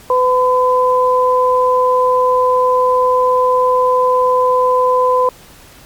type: tone pair together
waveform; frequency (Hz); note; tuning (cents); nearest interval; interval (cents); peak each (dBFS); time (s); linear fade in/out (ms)
sine; 504 / 1011.5; B4 / B5; +35 / +41; octave; 1206; -12; 0.1-5.29; 2
effects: pink hiss -41 dBFS RMS until 5.85 s + MP3 96 kbps